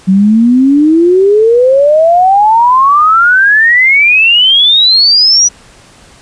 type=exponential sweep; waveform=sine; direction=up; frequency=185 to 5920 Hz; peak=-3 dBFS; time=0.07-5.49 s; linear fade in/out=20 ms; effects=pink hiss -39 dBFS RMS until 6.21 s + resampled to 22050 Hz